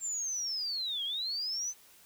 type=linear two-way sweep; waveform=sine; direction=down then up; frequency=7440 to 3176 to 6210 Hz; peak=-32 dBFS; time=0-1.74 s; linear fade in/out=50 ms; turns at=1.04 s; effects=white hiss -59 dBFS RMS until 2.05 s